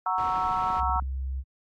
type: chord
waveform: sine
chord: F# dominant seventh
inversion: none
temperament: equal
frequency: 740 / 932.3 / 1108.7 / 1318.5 Hz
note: F#5 / A#5 / C#6 / E6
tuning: 0 / 0 / 0 / 0 cents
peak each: -30 / -28 / -31 / -29 dBFS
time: 0.06-1 s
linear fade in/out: 2 ms
type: low-pass noise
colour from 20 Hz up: pink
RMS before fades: -41 dBFS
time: 0.18-0.8 s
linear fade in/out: 0 ms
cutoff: 3100 Hz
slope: 12 dB/octave
type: click train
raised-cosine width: 5 ms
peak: -31 dBFS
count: 10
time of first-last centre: 0.45-1.023 s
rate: 15.7 Hz
type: tone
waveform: sine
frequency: 66.1 Hz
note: C2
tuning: 18 cents sharp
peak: -28 dBFS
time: 0.76-1.44 s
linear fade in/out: 50 ms
effects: AAC 64 kbps